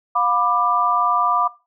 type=chord; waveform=sine; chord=B diminished; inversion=second; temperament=just; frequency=711.2 / 987.8 / 1185.3 Hz; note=F5 / B5 / D6; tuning=+31 / 0 / +16 cents; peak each=-23 / -21 / -17 dBFS; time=0.15-1.48 s; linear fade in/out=10 ms; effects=noise-tail reverb RT60 0.3 s tail -19 dB re dry